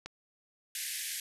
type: click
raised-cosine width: 0.2 ms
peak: -23 dBFS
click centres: 0.06 s
type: band-pass noise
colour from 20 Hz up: white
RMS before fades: -38 dBFS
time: 0.75-1.2 s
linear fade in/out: 2 ms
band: 1600 to 13000 Hz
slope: 96 dB/octave
effects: none